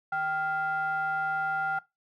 triangle ring-modulated tone, 311.1 Hz, D#4, in tune, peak -22 dBFS, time 0.12-1.79 s, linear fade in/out 5 ms, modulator 1090 Hz, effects noise-tail reverb RT60 0.2 s tail -19 dB re dry

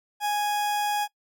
40% pulse tone, 830 Hz, G#5, 1 cent flat, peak -23 dBFS, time 0.2-1.08 s, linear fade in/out 50 ms, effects noise-tail reverb RT60 0.1 s tail -22 dB re dry

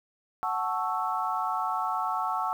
sine chord, F# minor seventh, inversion none, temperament equal, 740 / 880 / 1108.7 / 1318.5 Hz, F#5 / A5 / C#6 / E6, 0 / 0 / 0 / 0 cents, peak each -32 dBFS, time 0.43-2.53 s, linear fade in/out 0 ms, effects 9-bit

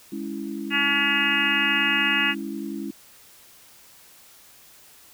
sine chord, C# minor, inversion second, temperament equal with one note detuned, 207.7 / 278.9 / 329.6 Hz, G#3 / C#4 / E4, 0 / +11 / 0 cents, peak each -33 dBFS, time 0.12-2.91 s, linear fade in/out 5 ms
harmonic tone, 283.5 Hz, C#4, 39 cents sharp, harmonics 3 / 4 / 5 / 6 / 7 / 8 / 9 / 10, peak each -35 / -33 / -30 / -26 / -26 / -36 / -25 / -25 dBFS, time 0.7-2.35 s, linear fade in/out 50 ms
effects white hiss -51 dBFS RMS until 5.13 s

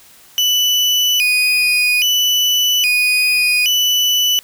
35% pulse tone with vibrato, 2715 Hz, F7, 50 cents flat, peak -10 dBFS, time 0.38-4.39 s, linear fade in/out 0 ms, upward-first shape square, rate 0.61 Hz, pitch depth 160 cents each way, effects white hiss -45 dBFS RMS until 4.43 s

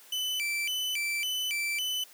40% pulse tone with vibrato, 2652 Hz, E7, 10 cents sharp, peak -28 dBFS, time 0.12-2.04 s, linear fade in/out 5 ms, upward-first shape square, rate 1.8 Hz, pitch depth 220 cents each way, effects white hiss -54 dBFS RMS until 2.13 s + high-pass 300 Hz 12 dB/octave

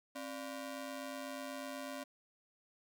sawtooth ring-modulated tone, 428.1 Hz, A4, 47 cents flat, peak -35 dBFS, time 0.15-2.04 s, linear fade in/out 10 ms, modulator 160 Hz, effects none

